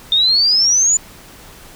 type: exponential sweep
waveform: sine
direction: up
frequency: 3597 to 7090 Hz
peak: -10 dBFS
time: 0.12-0.97 s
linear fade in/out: 2 ms
effects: pink hiss -40 dBFS RMS until 1.75 s